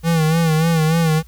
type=tone with vibrato; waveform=square; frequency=161.6 Hz; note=E3; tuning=34 cents flat; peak=-14 dBFS; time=0.03-1.23 s; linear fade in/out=50 ms; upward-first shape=sine; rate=3.4 Hz; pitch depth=66 cents each way; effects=added 60 Hz sine -40 dBFS peak until 1.27 s + white hiss -55 dBFS RMS until 1.27 s